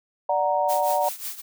sine chord, D augmented, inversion none, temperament equal, 587.3 / 740 / 932.3 Hz, D5 / F#5 / A#5, 0 / 0 / 0 cents, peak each -24 dBFS, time 0.29-1.09 s, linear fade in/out 5 ms
blue noise with tremolo, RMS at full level -30 dBFS, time 0.68-1.42 s, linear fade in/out 20 ms, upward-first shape triangle, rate 5.5 Hz, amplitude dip 85%
effects none

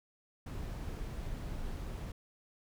brown noise, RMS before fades -40 dBFS, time 0.46-2.12 s, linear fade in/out 5 ms, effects none

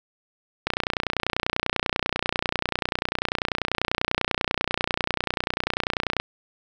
click train, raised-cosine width 0.3 ms, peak -6 dBFS, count 168, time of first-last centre 0.67-6.2 s, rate 30.2 Hz, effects none

